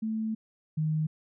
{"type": "tone pair in turn", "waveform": "sine", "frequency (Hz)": [220, 155.56], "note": ["A3", "D#3"], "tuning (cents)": [0, 0], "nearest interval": "tritone", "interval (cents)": 600, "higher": "first", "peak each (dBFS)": [-28, -25], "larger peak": "second", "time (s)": [[0.02, 0.35], [0.77, 1.07]], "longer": "first", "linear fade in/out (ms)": 10, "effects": []}